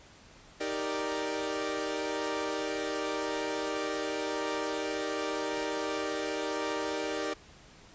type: chord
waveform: sawtooth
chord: Eb major seventh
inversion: none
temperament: equal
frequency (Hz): 311.1 / 392 / 466.2 / 587.3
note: Eb4 / G4 / Bb4 / D5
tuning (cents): 0 / 0 / 0 / 0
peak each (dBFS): -33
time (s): 0.6-7.34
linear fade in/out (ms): 10
effects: pink hiss -55 dBFS RMS until 7.94 s + resampled to 16000 Hz